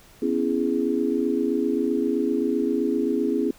sine chord, C# minor seventh, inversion third, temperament just, 249.5 / 277.2 / 332.6 / 415.8 Hz, B3 / C#4 / E4 / G#4, +18 / 0 / +16 / +2 cents, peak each -26 dBFS, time 0.22-3.51 s, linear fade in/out 5 ms, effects pink hiss -52 dBFS RMS until 3.58 s

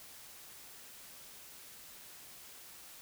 silence, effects white hiss -53 dBFS RMS until 3.01 s

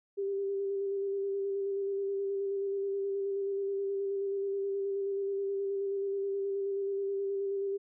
sine tone with vibrato, 395.1 Hz, G4, 14 cents sharp, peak -30 dBFS, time 0.17-7.78 s, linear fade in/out 20 ms, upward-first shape square, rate 9.4 Hz, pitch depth 16 cents each way, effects none

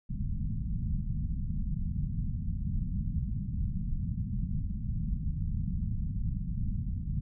pink low-pass noise, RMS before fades -32 dBFS, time 0.09-7.21 s, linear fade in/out 10 ms, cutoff 210 Hz, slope 48 dB/octave, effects none

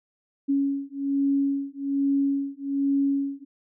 sine beating tone pair, 277.2 / 278.4 Hz, C#4 / C#4, 0 / +8 cents, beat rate 1.2 Hz, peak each -25 dBFS, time 0.48-3.45 s, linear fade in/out 20 ms, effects none

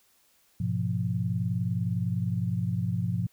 sine chord, F diminished, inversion first, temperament equal, 103.83 / 123.47 / 174.61 Hz, Ab2 / Cb3 / F3, 0 / 0 / 0 cents, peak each -30 dBFS, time 0.6-3.27 s, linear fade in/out 5 ms, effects white hiss -65 dBFS RMS until 3.32 s

